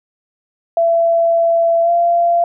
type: tone with pitch glide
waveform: sine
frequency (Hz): 671 to 687.1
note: E5 to F5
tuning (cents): +31 to -28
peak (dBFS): -10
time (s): 0.77-2.44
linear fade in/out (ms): 2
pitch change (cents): +41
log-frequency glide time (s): 1.83-1.9
effects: none